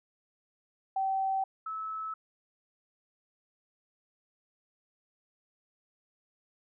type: tone pair in turn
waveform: sine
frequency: 771 / 1301.2 Hz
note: G5 / E6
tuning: -29 / -23 cents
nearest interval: major sixth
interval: 906 cents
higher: second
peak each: -27 / -34 dBFS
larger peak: first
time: 0.96-1.44 / 1.66-2.14 s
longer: neither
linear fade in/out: 5 ms
effects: none